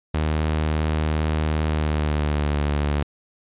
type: tone with pitch glide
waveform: sawtooth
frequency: 77.5 to 73.15 Hz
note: D#2 to D2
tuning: -6 to -6 cents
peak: -16 dBFS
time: 0.14-3.03 s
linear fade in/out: 5 ms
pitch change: -100 cents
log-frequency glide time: 1.64-2.59 s
effects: resampled to 8000 Hz